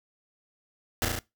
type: noise with echo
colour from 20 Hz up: pink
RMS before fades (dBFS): -26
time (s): 1.02-1.05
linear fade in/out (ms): 0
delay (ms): 35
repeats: 4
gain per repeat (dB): -2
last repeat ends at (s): 1.19
effects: noise-tail reverb RT60 0.2 s tail -21 dB re dry